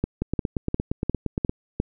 two click trains, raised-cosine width 3 ms, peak -9 / -11 dBFS, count 6 / 12, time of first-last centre 0.04-1.801 / 0.22-1.495 s, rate 2.84 / 8.63 Hz, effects none

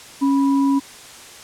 sine tone pair together, 275.6 / 982 Hz, C#4 / B5, -10 / -10 cents, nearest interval octave + minor seventh, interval 2200 cents, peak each -14 / -25 dBFS, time 0.21-0.8 s, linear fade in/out 20 ms, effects white hiss -40 dBFS RMS until 1.43 s + low-pass 9000 Hz 12 dB/octave

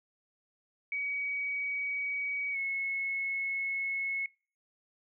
sine tone with pitch glide, 2263 to 2188 Hz, C#7 to C#7, +35 to -23 cents, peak -31 dBFS, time 0.92-4.26 s, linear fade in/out 2 ms, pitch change -58 cents, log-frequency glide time 2.52-2.57 s, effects noise-tail reverb RT60 0.4 s tail -24 dB re dry

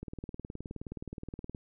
click train, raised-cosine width 3 ms, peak -27 dBFS, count 30, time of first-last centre 0.03-1.548 s, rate 19.1 Hz, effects none

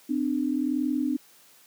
sine tone pair together, 257.5 / 298.8 Hz, C4 / D4, -28 / +30 cents, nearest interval minor third, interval 258 cents, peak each -26 dBFS, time 0.09-1.17 s, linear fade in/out 10 ms, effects white hiss -56 dBFS RMS until 1.66 s + high-pass 150 Hz 12 dB/octave

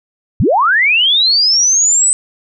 sine linear sweep, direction up, 63.4 to 8150 Hz, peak -8 dBFS, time 0.4-2.13 s, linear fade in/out 0 ms, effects none

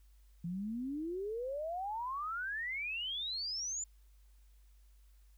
sine exponential sweep, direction up, 165.3 to 7200 Hz, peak -36 dBFS, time 0.44-3.84 s, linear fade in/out 5 ms, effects added 50 Hz sine -59 dBFS peak until 5.37 s + white hiss -75 dBFS RMS until 5.37 s

